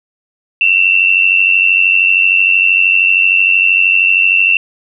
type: tone pair together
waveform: sine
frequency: 2648 / 2741 Hz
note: E7 / F7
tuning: +7 / -33 cents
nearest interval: minor second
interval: 60 cents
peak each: -10 dBFS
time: 0.61-4.57 s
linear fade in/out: 2 ms
effects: none